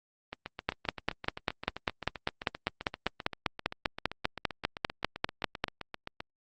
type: two click trains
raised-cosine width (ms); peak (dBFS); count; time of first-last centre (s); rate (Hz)
0.3; -10 / -21; 26 / 46; 0.69-5.64 / 0.33-6.205; 5.05 / 7.66
effects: Opus 32 kbps